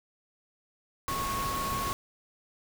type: tone in noise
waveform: sine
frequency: 1100 Hz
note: C#6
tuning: 14 cents flat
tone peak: -31 dBFS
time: 1.08-1.93 s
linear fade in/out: 0 ms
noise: pink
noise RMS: -35 dBFS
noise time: 1.08-1.93 s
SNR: +1 dB
effects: none